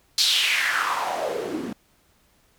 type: noise with band-pass filter sweep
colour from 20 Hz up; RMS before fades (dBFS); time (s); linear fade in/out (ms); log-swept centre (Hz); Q
white; -24; 0.18-1.73; 2; 4600 to 230; 4.1
effects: pink hiss -62 dBFS RMS until 2.58 s